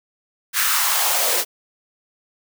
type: noise with high-pass filter sweep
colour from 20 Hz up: white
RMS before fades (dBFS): -19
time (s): 0.53-1.45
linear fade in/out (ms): 50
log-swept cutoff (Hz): 1600 to 440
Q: 2.9
effects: none